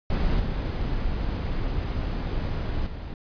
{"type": "noise with level steps", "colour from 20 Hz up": "brown", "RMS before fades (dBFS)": [-23, -27, -34], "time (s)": [0.1, 3.14], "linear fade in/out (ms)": 2, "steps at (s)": [0.39, 2.86], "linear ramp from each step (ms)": 10, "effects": ["resampled to 11025 Hz"]}